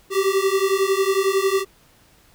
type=beating tone pair; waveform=square; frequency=382.6 / 393.6 Hz; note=G4 / G4; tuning=-42 / +7 cents; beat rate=11 Hz; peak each=-21 dBFS; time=0.1-1.65 s; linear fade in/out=50 ms; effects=pink hiss -55 dBFS RMS until 2.34 s